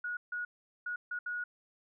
sine tone bursts at uneven times, 1453 Hz, F#6, 32 cents flat, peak -34 dBFS, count 5, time 0.04-0.17 / 0.32-0.45 / 0.86-0.96 / 1.11-1.19 / 1.26-1.44 s, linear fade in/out 5 ms, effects none

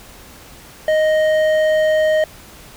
triangle tone with hard clipping, 622.3 Hz, D#5, in tune, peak -14 dBFS, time 0.88-2.24 s, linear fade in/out 2 ms, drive 12 dB, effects pink hiss -41 dBFS RMS until 2.76 s

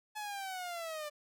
sawtooth linear sweep, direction down, 858 to 587.3 Hz, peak -35 dBFS, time 0.15-1.1 s, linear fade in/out 20 ms, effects none

